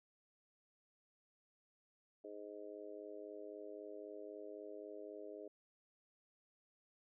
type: harmonic tone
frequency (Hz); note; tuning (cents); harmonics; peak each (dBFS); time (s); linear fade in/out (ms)
103.83; G#2; 0; 3 / 4 / 5 / 6; -55 / -51 / -55 / -54; 2.24-5.48; 5
effects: none